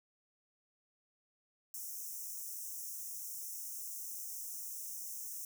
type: high-pass noise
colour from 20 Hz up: white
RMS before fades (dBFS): -44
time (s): 1.74-5.45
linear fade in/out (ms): 2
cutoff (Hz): 5500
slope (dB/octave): 96
effects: none